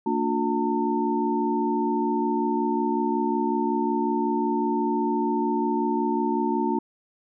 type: tone cluster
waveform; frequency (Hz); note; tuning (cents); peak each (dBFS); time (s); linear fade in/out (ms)
sine; 227.9 / 293.2 / 358.8 / 900; A#3 / D4 / F4 / A5; -39 / -3 / +47 / +39; -27; 0.06-6.79; 5
effects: none